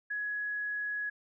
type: tone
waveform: sine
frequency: 1678 Hz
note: G#6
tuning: 17 cents sharp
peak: -32 dBFS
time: 0.1-1.1 s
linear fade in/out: 10 ms
effects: none